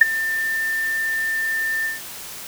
sine tone with ADSR envelope, 1791 Hz, A6, 30 cents sharp, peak -3 dBFS, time 0.01-2.01 s, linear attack 6 ms, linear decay 17 ms, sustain -17 dB, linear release 160 ms, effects white hiss -35 dBFS RMS until 2.47 s

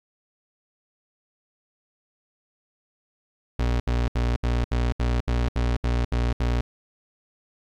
35% pulse tone bursts, 60 Hz, B1, 49 cents flat, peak -19 dBFS, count 11, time 3.59-6.61 s, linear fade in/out 5 ms, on 210 ms, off 71 ms, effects low-pass 5000 Hz 12 dB/octave + 10-bit

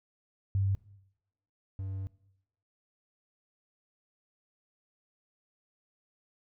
sine / triangle tone pair in turn, 97.7 / 96.24 Hz, G2 / G2, -5 / -31 cents, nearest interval unison, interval 26 cents, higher first, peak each -25 / -32 dBFS, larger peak first, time 0.55-0.75 / 1.79-2.07 s, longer second, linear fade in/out 0 ms, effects noise-tail reverb RT60 0.8 s tail -20 dB re dry

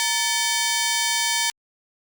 10% pulse ring-modulated tone, 1340 Hz, E6, 28 cents sharp, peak -9 dBFS, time 0-1.5 s, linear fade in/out 0 ms, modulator 408 Hz, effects Opus 48 kbps

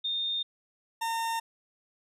sine / 40% pulse tone pair in turn, 3648 / 912 Hz, A#7 / A#5, -38 / -38 cents, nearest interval 2 octaves, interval 2400 cents, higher first, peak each -28 dBFS, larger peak neither, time 0.04-0.43 / 1.01-1.4 s, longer neither, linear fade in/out 10 ms, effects resampled to 32000 Hz

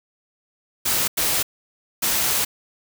white noise bursts at uneven times, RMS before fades -21 dBFS, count 3, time 0.85-1.08 / 1.17-1.43 / 2.02-2.45 s, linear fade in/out 10 ms, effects none

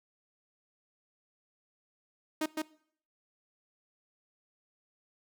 sawtooth tone with echo, 311.1 Hz, D#4, in tune, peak -25 dBFS, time 2.41-2.46 s, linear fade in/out 5 ms, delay 160 ms, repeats 1, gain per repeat -2 dB, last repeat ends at 2.62 s, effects noise-tail reverb RT60 0.6 s tail -21 dB re dry

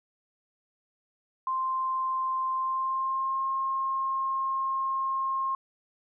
sine tone with pitch glide, 1046.5 to 1069.1 Hz, C6 to C6, 0 to +37 cents, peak -26 dBFS, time 1.47-5.55 s, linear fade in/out 2 ms, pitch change +37 cents, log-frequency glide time 2.55-3.45 s, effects none

